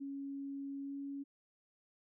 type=tone with pitch glide; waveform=sine; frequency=277.2 to 279.1 Hz; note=C#4 to C#4; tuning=0 to +12 cents; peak=-40 dBFS; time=0-1.24 s; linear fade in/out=20 ms; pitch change=+12 cents; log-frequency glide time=0.82-0.95 s; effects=none